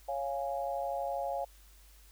sine chord, Db major, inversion none, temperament equal, 554.4 / 698.5 / 830.6 Hz, Db5 / F5 / Ab5, 0 / 0 / 0 cents, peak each -36 / -36 / -38 dBFS, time 0.08-1.45 s, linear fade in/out 10 ms, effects added 50 Hz sine -56 dBFS peak until 2.11 s + white hiss -62 dBFS RMS until 2.11 s

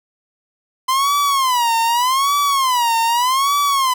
45% pulse tone with vibrato, 1024 Hz, C6, 38 cents flat, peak -14 dBFS, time 0.88-3.94 s, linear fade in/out 10 ms, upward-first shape sine, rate 0.83 Hz, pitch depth 200 cents each way, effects none

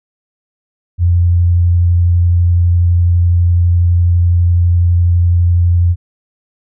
sine tone with vibrato, 87.1 Hz, F2, 4 cents flat, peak -7 dBFS, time 0.98-5.96 s, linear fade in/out 50 ms, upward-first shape sine, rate 12 Hz, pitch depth 12 cents each way, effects none

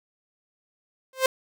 sawtooth tone with exponential growth, 523.3 Hz, C5, in tune, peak -10 dBFS, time 1.13-1.26 s, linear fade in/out 2 ms, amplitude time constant 27 ms, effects none

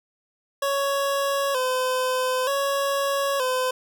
25% pulse tone with vibrato, 533 Hz, C5, 32 cents sharp, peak -18 dBFS, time 0.62-3.71 s, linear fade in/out 5 ms, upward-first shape square, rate 0.54 Hz, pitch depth 74 cents each way, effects none

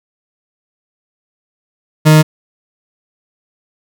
40% pulse tone, 154.8 Hz, D#3, 9 cents flat, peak -3 dBFS, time 2.05-2.23 s, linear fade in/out 20 ms, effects none

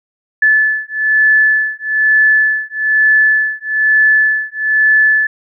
sine beating tone pair, 1734 / 1735.1 Hz, A6 / A6, -26 / -25 cents, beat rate 1.1 Hz, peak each -12 dBFS, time 0.42-5.27 s, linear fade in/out 5 ms, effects none

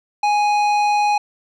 sine tone with tanh clipping, 830.6 Hz, G#5, in tune, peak -16 dBFS, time 0.23-1.18 s, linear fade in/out 5 ms, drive 13 dB, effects none

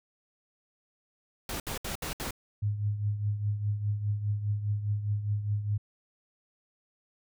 pink noise bursts, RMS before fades -35 dBFS, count 5, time 1.49-2.308 s, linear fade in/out 2 ms, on 110 ms, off 67 ms
sine tone with tremolo, 103.83 Hz, G#2, in tune, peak -24 dBFS, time 2.62-5.78 s, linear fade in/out 10 ms, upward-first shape triangle, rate 4.9 Hz, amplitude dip 70%
effects none

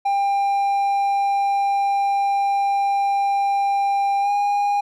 triangle tone with pitch glide, 797 to 813.7 Hz, G5 to G#5, +28 to -36 cents, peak -15 dBFS, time 0.05-4.81 s, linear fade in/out 10 ms, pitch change +36 cents, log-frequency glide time 4.21-4.3 s, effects none

